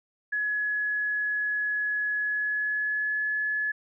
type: tone with pitch glide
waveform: sine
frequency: 1691 to 1708.7 Hz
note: G#6 to G#6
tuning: +31 to +49 cents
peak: -25 dBFS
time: 0.32-3.72 s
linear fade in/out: 10 ms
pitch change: +18 cents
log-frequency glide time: 2.16-3.23 s
effects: none